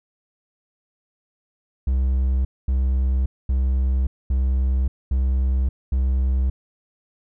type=tone bursts; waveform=triangle; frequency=65 Hz; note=C2; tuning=11 cents flat; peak=-15 dBFS; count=6; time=1.87-6.5 s; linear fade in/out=5 ms; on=580 ms; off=230 ms; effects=none